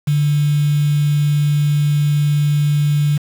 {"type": "tone with quantisation", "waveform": "sine", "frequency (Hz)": 146.83, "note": "D3", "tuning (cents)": 0, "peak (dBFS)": -12, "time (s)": [0.07, 3.18], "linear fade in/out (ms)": 10, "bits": 5, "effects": []}